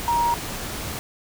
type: tone in noise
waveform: sine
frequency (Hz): 943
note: A#5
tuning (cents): +20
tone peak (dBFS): -18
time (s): 0.08-0.34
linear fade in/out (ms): 0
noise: pink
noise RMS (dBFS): -31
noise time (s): 0-0.99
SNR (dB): +10
effects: none